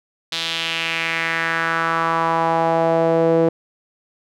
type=tone with band-pass filter sweep; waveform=sawtooth; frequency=164.81 Hz; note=E3; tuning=in tune; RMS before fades=-19 dBFS; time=0.32-3.49 s; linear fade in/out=5 ms; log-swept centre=3800 to 450 Hz; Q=2.9; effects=none